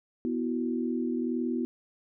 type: chord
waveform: sine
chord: B suspended fourth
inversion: none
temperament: just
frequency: 246.9 / 329.3 / 370.4 Hz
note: B3 / E4 / F#4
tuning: 0 / -2 / +2 cents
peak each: -29 / -33 / -35 dBFS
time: 0.25-1.65 s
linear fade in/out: 0 ms
effects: none